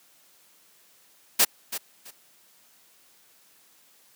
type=noise with echo; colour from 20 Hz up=white; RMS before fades=-18 dBFS; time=1.39-1.45 s; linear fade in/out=10 ms; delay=330 ms; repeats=2; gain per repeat=-13 dB; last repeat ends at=2.11 s; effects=white hiss -59 dBFS RMS until 4.15 s + high-pass 150 Hz 12 dB/octave